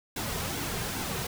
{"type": "noise with flanger", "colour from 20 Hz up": "pink", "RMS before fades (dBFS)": -33, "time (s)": [0.16, 1.27], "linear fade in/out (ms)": 5, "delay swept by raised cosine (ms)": [1.6, 3.6], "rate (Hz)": 2.4, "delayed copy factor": -0.6, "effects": []}